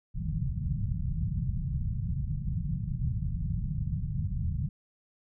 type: low-pass noise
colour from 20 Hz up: white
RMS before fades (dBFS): -31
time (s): 0.14-4.69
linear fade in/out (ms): 10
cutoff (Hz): 170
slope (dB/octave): 48
effects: none